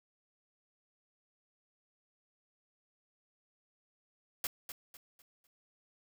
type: noise with echo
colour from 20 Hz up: white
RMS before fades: -35 dBFS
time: 4.44-4.47 s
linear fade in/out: 2 ms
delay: 250 ms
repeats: 4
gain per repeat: -9 dB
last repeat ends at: 5.47 s
effects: none